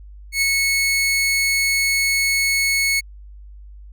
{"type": "tone with ADSR envelope", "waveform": "sawtooth", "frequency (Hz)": 2200, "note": "C#7", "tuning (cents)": -14, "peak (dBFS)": -11, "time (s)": [0.32, 3.01], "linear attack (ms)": 100, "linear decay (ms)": 10, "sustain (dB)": -2, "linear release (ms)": 21, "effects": ["added 50 Hz sine -37 dBFS peak until 3.92 s"]}